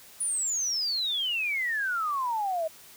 sine exponential sweep, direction down, 9956 to 622.3 Hz, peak -26 dBFS, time 0.2-2.68 s, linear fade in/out 10 ms, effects white hiss -51 dBFS RMS until 2.96 s

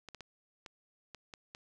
clicks, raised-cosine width 0.2 ms, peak -29 dBFS, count 7, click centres 0.087 / 0.147 / 0.207 / 0.662 / 1.147 / 1.338 / 1.549 s, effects none

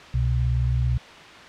sine tone pair together, 65.41 / 123.48 Hz, C2 / B2, 0 / 0 cents, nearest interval major seventh, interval 1100 cents, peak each -22 dBFS, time 0.14-0.98 s, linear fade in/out 5 ms, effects white hiss -42 dBFS RMS until 1.48 s + low-pass 3000 Hz 12 dB/octave

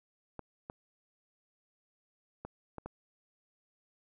clicks, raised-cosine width 1 ms, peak -27 dBFS, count 5, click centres 0.393 / 0.699 / 2.45 / 2.783 / 2.86 s, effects none

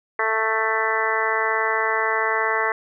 harmonic tone, 221.1 Hz, A3, 9 cents sharp, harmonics 2 / 3 / 4 / 5 / 6 / 7 / 8 / 9, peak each -27 / -30 / -27 / -26 / -29 / -30 / -26 / -26 dBFS, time 0.19-2.72 s, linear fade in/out 2 ms, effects none

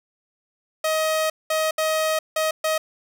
sawtooth tone bursts at uneven times, 630 Hz, D#5, 21 cents sharp, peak -16 dBFS, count 5, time 0.84-1.3 / 1.5-1.71 / 1.78-2.19 / 2.36-2.51 / 2.64-2.78 s, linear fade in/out 5 ms, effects none

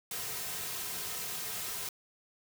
white noise with comb filter, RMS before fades -38 dBFS, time 0.11-1.89 s, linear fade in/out 2 ms, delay 3.5 ms, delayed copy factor -0.65, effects none

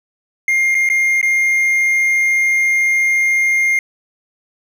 triangle tone with dropouts, 2119 Hz, C7, 21 cents sharp, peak -10 dBFS, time 0.48-3.79 s, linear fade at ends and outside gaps 2 ms, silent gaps 0.746-0.75 / 0.89-0.899 / 1.214-1.228 s, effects none

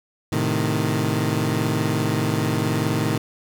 20% pulse chord, A diminished, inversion none, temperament equal, 110 / 130.81 / 155.56 Hz, A2 / C3 / Eb3, 0 / 0 / 0 cents, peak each -19 / -21 / -19 dBFS, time 0.32-3.18 s, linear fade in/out 5 ms, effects none

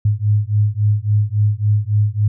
sine beating tone pair, 103.1 / 106.7 Hz, G#2 / G#2, -12 / +47 cents, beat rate 3.6 Hz, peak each -16 dBFS, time 0.05-2.28 s, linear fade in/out 5 ms, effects none

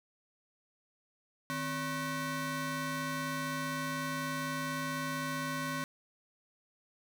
20% pulse ring-modulated tone, 415.3 Hz, G#4, in tune, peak -26 dBFS, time 1.5-5.84 s, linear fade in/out 0 ms, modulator 675 Hz, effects none

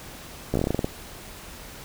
slowing click train, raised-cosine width 2 ms, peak -10 dBFS, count 11, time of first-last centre 0.54-0.845 s, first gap 15 ms, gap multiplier 1.15, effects pink hiss -42 dBFS RMS until 1.84 s

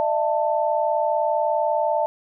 sine tone cluster, 603 / 663 / 888 Hz, D5 / E5 / A5, +46 / +10 / +16 cents, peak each -23 dBFS, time 0-2.06 s, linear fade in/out 0 ms, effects none

